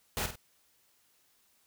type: noise with echo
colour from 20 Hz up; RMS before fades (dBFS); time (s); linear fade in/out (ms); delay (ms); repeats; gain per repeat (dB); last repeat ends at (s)
pink; -33; 0.17-0.26; 0; 48; 2; -8; 0.356
effects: white hiss -69 dBFS RMS until 1.66 s